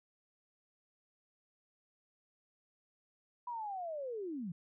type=linear sweep; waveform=sine; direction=down; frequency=989 to 157.4 Hz; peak=-38 dBFS; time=3.47-4.52 s; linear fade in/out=5 ms; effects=none

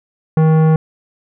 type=tone with tanh clipping; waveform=sine; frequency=158.2 Hz; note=D#3; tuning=29 cents sharp; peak=-10 dBFS; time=0.37-0.76 s; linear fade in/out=2 ms; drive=15 dB; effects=none

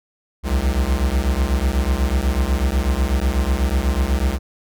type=beating tone pair; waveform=square; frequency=61.74 / 69.84 Hz; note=B1 / C#2; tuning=0 / +14 cents; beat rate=8.1 Hz; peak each=-20 dBFS; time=0.43-4.39 s; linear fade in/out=50 ms; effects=none

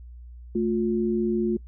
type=tone pair together; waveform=sine; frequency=220 / 354.5 Hz; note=A3 / F4; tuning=0 / +26 cents; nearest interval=minor sixth; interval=826 cents; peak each=-24 dBFS; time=0.55-1.57 s; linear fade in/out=5 ms; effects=noise-tail reverb RT60 0.1 s tail -23 dB re dry + added 60 Hz sine -40 dBFS peak until 1.67 s

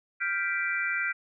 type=chord; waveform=sine; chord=G dominant seventh; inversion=third; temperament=equal; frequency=1396.9 / 1568 / 1975.5 / 2349 Hz; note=F6 / G6 / B6 / D7; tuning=0 / 0 / 0 / 0 cents; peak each=-32 dBFS; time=0.2-1.13 s; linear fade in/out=20 ms; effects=none

